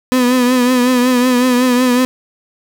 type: tone with vibrato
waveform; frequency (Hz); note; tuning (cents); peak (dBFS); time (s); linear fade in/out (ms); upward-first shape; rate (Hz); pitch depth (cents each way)
35% pulse; 250; B3; +21; -8; 0.12-2.05; 0; triangle; 5.4; 58
effects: none

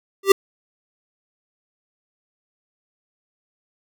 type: tone with exponential growth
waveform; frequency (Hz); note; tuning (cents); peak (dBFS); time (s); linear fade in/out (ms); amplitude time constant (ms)
square; 392; G4; 0; -5; 0.23-0.32; 5; 18
effects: none

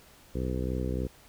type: harmonic tone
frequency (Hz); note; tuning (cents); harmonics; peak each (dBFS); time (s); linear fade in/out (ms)
63.3; B1; +43; 1 / 2 / 3 / 4 / 5 / 6 / 7 / 8; -32 / -35 / -37 / -38 / -39 / -40 / -40 / -41; 0.34-1.08; 20
effects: pink hiss -56 dBFS RMS until 1.28 s

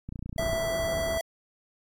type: click train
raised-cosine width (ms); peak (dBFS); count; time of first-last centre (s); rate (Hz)
5; -24; 14; 0.09-0.532; 29.4
type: tone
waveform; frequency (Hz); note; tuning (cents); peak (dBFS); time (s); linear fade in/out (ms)
square; 659.3; E5; 0; -28; 0.38-1.21; 2
type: low-pass noise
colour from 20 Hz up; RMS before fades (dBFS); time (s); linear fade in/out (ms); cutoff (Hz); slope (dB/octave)
pink; -35; 0.39-1.18; 5; 1500; 48
effects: AAC 64 kbps

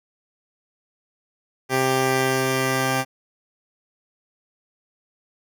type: tone pair together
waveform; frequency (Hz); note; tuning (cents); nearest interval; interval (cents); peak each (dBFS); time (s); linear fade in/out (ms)
10% pulse; 131.5 / 394.1; C3 / G4; +9 / +9; octave + perfect fifth; 1900; -14; 1.69-3.05; 50
effects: none

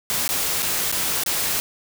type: noise with dropouts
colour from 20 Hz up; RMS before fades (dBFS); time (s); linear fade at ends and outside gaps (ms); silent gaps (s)
white; -23; 0.1-1.6; 0; 0.278-0.29 / 0.622-0.627 / 0.916-0.925 / 1.236-1.262
effects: none

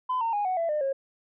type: tone with pitch steps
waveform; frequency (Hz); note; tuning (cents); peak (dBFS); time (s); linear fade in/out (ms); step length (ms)
sine; 1014 / 913.9 / 823.6 / 742.3 / 669 / 602.9 / 543.4; B5 / A#5 / G#5 / F#5 / E5 / D5 / C#5; +45 / -35 / -15 / +5 / +25 / +45 / -35; -23; 0.09-0.93; 10; 120
effects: tanh soft clip ceiling -21 dBFS

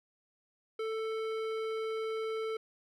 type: tone with hard clipping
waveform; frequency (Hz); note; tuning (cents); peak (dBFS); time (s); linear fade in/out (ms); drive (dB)
sine; 442.4; A4; +9; -35; 0.79-2.57; 5; 14
effects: none

